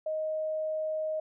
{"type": "tone", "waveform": "sine", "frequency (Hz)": 625, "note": "D#5", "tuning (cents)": 8, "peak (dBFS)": -29, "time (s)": [0.06, 1.2], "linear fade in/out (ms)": 5, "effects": []}